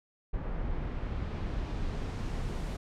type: noise with low-pass filter sweep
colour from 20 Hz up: brown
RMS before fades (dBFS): -34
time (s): 0.33-2.77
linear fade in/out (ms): 10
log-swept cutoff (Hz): 1700 to 11000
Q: 0.73
effects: none